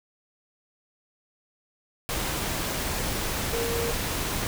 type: tone in noise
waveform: sine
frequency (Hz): 466.2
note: A#4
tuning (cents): 0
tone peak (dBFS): -28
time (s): 3.53-3.91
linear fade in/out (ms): 0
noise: pink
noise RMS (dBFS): -29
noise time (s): 2.09-4.47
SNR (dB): -2
effects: none